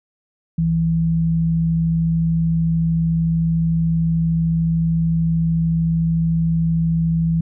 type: tone pair together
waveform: sine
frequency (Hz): 65.05 / 164.3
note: C2 / E3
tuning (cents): -9 / -5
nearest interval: octave + major third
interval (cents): 1604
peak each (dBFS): -27 / -15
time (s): 0.58-7.41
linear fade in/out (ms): 5
effects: none